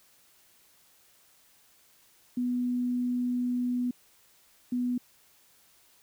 sine tone pair in turn, 246.6 / 246.6 Hz, B3 / B3, -2 / -2 cents, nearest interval unison, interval 0 cents, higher neither, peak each -26 dBFS, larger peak neither, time 2.37-3.91 / 4.72-4.98 s, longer first, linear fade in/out 5 ms, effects white hiss -62 dBFS RMS until 6.02 s

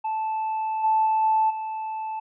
triangle tone with level steps, 876 Hz, A5, 8 cents flat, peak -22 / -14 / -16 / -14 / -26 dBFS, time 0.04-2.2 s, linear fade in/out 10 ms, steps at 0.83 / 1.05 / 1.22 / 1.49 s, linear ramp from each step 20 ms, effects tanh soft clip ceiling -15 dBFS + resampled to 8000 Hz

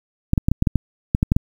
clicks, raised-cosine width 5 ms, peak -3 dBFS, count 11, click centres 0.334 / 0.378 / 0.485 / 0.516 / 0.624 / 0.672 / 0.757 / 1.149 / 1.229 / 1.319 / 1.365 s, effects 7-bit

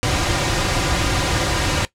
pink noise with comb filter, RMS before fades -19 dBFS, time 0.03-1.85 s, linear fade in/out 0 ms, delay 4.6 ms, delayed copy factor -0.6, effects noise-tail reverb RT60 0.1 s tail -17 dB re dry + low-pass 7000 Hz 12 dB/octave

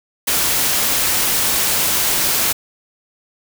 white noise, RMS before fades -17 dBFS, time 0.27-2.53 s, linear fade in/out 10 ms, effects none

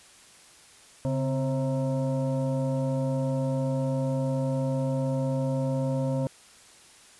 sine tone with frequency modulation, 137.6 Hz, C#3, 12 cents flat, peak -24 dBFS, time 1.05-6.27 s, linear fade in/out 0 ms, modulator 397 Hz, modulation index 1.1, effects white hiss -53 dBFS RMS until 7.19 s + resampled to 24000 Hz

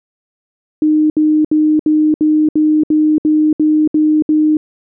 sine tone bursts, 307 Hz, D#4, 23 cents flat, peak -8 dBFS, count 11, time 0.82-4.57 s, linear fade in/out 2 ms, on 280 ms, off 67 ms, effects none

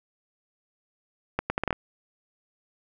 accelerating click train, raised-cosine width 0.5 ms, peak -10 dBFS, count 7, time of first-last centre 1.39-1.728 s, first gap 110 ms, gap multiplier 0.72, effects none

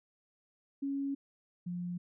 sine tone pair in turn, 277.2 / 176.53 Hz, C#4 / F3, 0 / +19 cents, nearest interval minor sixth, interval 781 cents, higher first, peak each -32 / -35 dBFS, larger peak first, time 0.82-1.15 / 1.66-1.98 s, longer first, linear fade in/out 10 ms, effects none

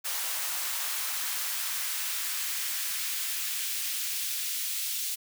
white noise with high-pass filter sweep, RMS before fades -32 dBFS, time 0.04-5.16 s, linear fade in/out 20 ms, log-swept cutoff 800 to 3100 Hz, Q 0.91, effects none

